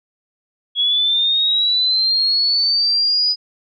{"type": "linear sweep", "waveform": "sine", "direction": "up", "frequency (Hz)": [3331, 4978], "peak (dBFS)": -13, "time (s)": [0.75, 3.36], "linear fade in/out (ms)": 50, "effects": ["MP3 96 kbps"]}